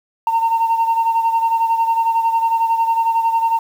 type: beating tone pair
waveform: sine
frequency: 910 / 921 Hz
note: A#5 / A#5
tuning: -42 / -21 cents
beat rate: 11 Hz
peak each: -13 / -19 dBFS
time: 0.27-3.59 s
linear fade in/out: 2 ms
effects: tanh soft clip ceiling -10 dBFS + 7-bit